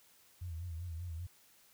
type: tone with vibrato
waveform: sine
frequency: 84.7 Hz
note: E2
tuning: 48 cents sharp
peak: -39 dBFS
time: 0.41-1.27 s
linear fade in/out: 10 ms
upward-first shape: sine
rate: 5.1 Hz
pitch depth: 100 cents each way
effects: white hiss -65 dBFS RMS until 1.73 s